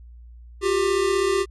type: tone pair together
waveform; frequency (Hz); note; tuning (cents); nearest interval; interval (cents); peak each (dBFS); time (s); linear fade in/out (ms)
square; 359.1 / 395.1; F4 / G4; +48 / +14; major second; 166; -25 / -21; 0.61-1.46; 50
effects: added 59 Hz sine -41 dBFS peak until 1.5 s + resampled to 24000 Hz